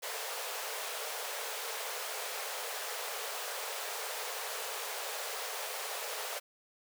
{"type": "high-pass noise", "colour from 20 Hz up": "pink", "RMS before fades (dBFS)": -39, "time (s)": [0.02, 6.4], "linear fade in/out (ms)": 20, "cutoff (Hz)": 420, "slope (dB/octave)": 96, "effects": []}